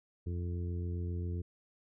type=harmonic tone; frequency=87.5 Hz; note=F2; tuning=4 cents sharp; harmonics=1 / 2 / 3 / 4 / 5; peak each=-34 / -44 / -49 / -47 / -51 dBFS; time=0.26-1.42 s; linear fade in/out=10 ms; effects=none